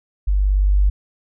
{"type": "tone with level ramp", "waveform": "sine", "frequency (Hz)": 49.05, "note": "G1", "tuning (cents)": 2, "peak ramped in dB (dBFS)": [-14, -11], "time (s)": [0.27, 0.9], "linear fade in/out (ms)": 10, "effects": []}